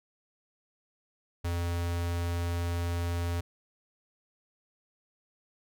square tone with notch filter, 86 Hz, F2, 26 cents flat, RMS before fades -31 dBFS, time 1.44-3.41 s, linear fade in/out 10 ms, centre 200 Hz, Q 1.7, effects none

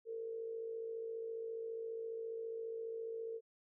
sine tone with amplitude modulation, 453.9 Hz, A#4, 46 cents flat, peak -38 dBFS, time 0.05-3.41 s, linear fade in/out 50 ms, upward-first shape sine, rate 54.7 Hz, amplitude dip 50%, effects none

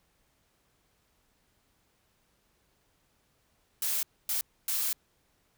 blue noise bursts at uneven times, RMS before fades -30 dBFS, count 3, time 3.82-4.03 / 4.29-4.41 / 4.68-4.93 s, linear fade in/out 2 ms, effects pink hiss -71 dBFS RMS until 5.57 s

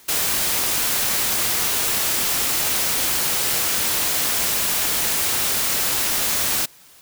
white noise, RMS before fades -21 dBFS, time 0.08-6.66 s, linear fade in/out 10 ms, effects white hiss -49 dBFS RMS until 7.01 s

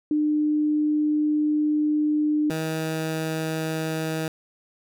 sine / 15% pulse tone pair in turn, 301.4 / 159.2 Hz, D4 / D#3, +45 / +40 cents, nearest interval major seventh, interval 1105 cents, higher first, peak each -19 / -19 dBFS, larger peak neither, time 0.11-2.5 / 2.5-4.28 s, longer first, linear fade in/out 2 ms, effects none

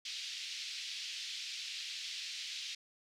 white band-pass noise, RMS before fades -43 dBFS, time 0.05-2.75 s, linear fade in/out 5 ms, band 2500 to 5000 Hz, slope 24 dB/octave, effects none

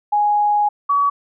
sine tone pair in turn, 830.6 / 1135 Hz, G#5 / C#6, 0 / +41 cents, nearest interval perfect fourth, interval 541 cents, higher second, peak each -13 dBFS, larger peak neither, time 0.12-0.69 / 0.89-1.1 s, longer first, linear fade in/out 10 ms, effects none

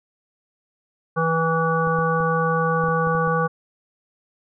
harmonic tone, 163.4 Hz, E3, 15 cents flat, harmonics 1 / 3 / 5 / 7 / 9, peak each -23 / -23 / -28 / -23 / -27 dBFS, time 1.16-3.48 s, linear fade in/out 20 ms
clicks, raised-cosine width 3 ms, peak -24 dBFS, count 8, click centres 1.873 / 1.988 / 2.204 / 2.839 / 2.885 / 3.072 / 3.151 / 3.275 s
effects none

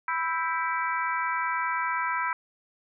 harmonic tone with a mistuned harmonic, 329.6 Hz, E4, in tune, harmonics 3 / 4 / 5 / 6 / 7, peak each -29 / -31 / -33 / -35 / -36 dBFS, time 0.08-2.33 s, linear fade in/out 2 ms, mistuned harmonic 5, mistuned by -70 cents, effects none

